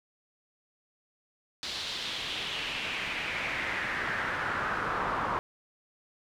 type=noise with band-pass filter sweep; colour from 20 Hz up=brown; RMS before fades=-33 dBFS; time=1.63-5.39 s; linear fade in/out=0 ms; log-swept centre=4200 to 1100 Hz; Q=2.8; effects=none